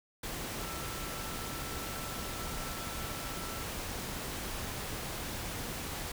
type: tone in noise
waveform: sine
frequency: 1334 Hz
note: E6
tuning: 20 cents sharp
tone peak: -47 dBFS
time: 0.59-3.64 s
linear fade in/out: 5 ms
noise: pink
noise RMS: -39 dBFS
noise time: 0.23-6.12 s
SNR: -11 dB
effects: none